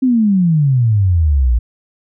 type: exponential sweep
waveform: sine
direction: down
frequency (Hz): 266.9 to 55.9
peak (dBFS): -9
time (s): 0.02-1.59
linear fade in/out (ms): 10
effects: none